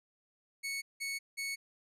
sawtooth tone bursts, 2214 Hz, C#7, 3 cents flat, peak -32 dBFS, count 3, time 0.63-1.56 s, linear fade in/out 20 ms, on 190 ms, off 180 ms, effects resampled to 32000 Hz

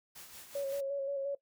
white noise with tremolo, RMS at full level -49 dBFS, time 0.15-0.81 s, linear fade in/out 10 ms, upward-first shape sine, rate 5.4 Hz, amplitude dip 50%
sine tone with vibrato, 554.4 Hz, C#5, in tune, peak -32 dBFS, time 0.55-1.35 s, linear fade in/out 5 ms, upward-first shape square, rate 5.7 Hz, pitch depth 25 cents each way
effects noise-tail reverb RT60 0.1 s tail -18 dB re dry

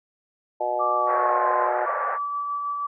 harmonic tone, 122.3 Hz, B2, 16 cents flat, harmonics 3 / 4 / 5 / 6 / 7, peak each -34 / -34 / -26 / -30 / -27 dBFS, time 0.6-1.86 s, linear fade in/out 10 ms
sine tone with pitch glide, 1170 to 1042.4 Hz, D6 to C6, -7 to -7 cents, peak -22 dBFS, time 0.79-1.69 s, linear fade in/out 20 ms, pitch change -200 cents, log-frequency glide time 0.96-1.5 s
pink band-pass noise, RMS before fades -29 dBFS, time 1.06-2.19 s, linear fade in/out 50 ms, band 520 to 1800 Hz, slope 48 dB/octave
sine tone with tremolo, 1154 Hz, D6, 31 cents flat, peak -24 dBFS, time 1.86-2.87 s, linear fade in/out 10 ms, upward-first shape sine, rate 6.3 Hz, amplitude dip 25%
effects none

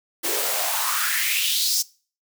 white noise with high-pass filter sweep, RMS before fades -23 dBFS, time 0.23-1.83 s, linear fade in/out 20 ms, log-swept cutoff 340 to 5800 Hz, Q 4, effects noise-tail reverb RT60 0.4 s tail -22 dB re dry

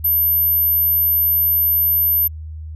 sine tone, 13010 Hz, G#9, 37 cents flat, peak -13 dBFS, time 0.04-2.28 s, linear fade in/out 10 ms, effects added 78 Hz sine -28 dBFS peak until 2.75 s

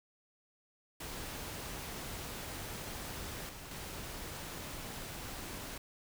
pink noise with level steps, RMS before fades -43 / -48 / -44 dBFS, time 1-5.78 s, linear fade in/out 5 ms, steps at 3.49 / 3.71 s, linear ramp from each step 2 ms, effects none

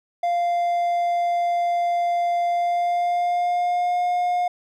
triangle tone with pitch glide, 696 to 713.1 Hz, F5 to F5, -6 to +36 cents, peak -17 dBFS, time 0.23-4.48 s, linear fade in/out 5 ms, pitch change +42 cents, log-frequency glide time 2.48-4.02 s, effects none

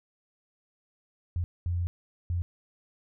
sine tone bursts at uneven times, 87.31 Hz, F2, in tune, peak -26 dBFS, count 3, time 1.36-1.44 / 1.66-1.87 / 2.3-2.42 s, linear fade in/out 0 ms, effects none

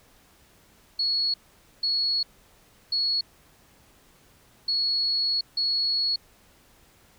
sine tone bursts at uneven times, 4357 Hz, C#8, 31 cents flat, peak -22 dBFS, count 5, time 0.99-1.34 / 1.83-2.23 / 2.92-3.21 / 4.68-5.41 / 5.57-6.16 s, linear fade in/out 5 ms, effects pink hiss -58 dBFS RMS until 7.18 s

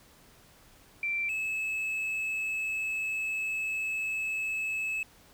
sine / triangle tone pair in turn, 2349 / 2597 Hz, D7 / E7, 0 / -26 cents, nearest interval major second, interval 174 cents, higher second, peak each -28 dBFS, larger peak neither, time 1.03-1.29 / 1.29-5.03 s, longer second, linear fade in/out 2 ms, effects pink hiss -58 dBFS RMS until 5.33 s

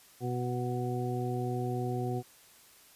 harmonic tone, 123.47 Hz, B2, in tune, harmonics 1 / 2 / 3 / 4 / 6, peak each -33 / -38 / -36 / -43 / -39 dBFS, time 0.2-2.23 s, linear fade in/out 50 ms, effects white hiss -58 dBFS RMS until 2.95 s + resampled to 32000 Hz

